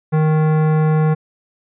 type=tone with hard clipping; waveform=sine; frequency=155.56 Hz; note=D#3; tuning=in tune; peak=-14 dBFS; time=0.12-1.15 s; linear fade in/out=20 ms; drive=16 dB; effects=resampled to 8000 Hz